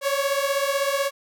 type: beating tone pair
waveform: sawtooth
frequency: 549 / 565 Hz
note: C#5 / C#5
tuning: -17 / +33 cents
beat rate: 16 Hz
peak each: -20 / -21 dBFS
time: 0.01-1.11 s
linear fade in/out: 50 ms
effects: none